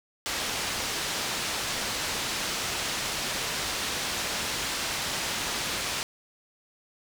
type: low-pass noise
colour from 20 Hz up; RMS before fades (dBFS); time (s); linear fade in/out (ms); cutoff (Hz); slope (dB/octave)
white; -31; 0.26-6.03; 0; 5700; 12
effects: none